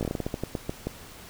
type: slowing click train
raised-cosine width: 2 ms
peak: -15 dBFS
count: 13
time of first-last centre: 0.01-0.87 s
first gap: 18 ms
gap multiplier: 1.23
effects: pink hiss -46 dBFS RMS until 1.29 s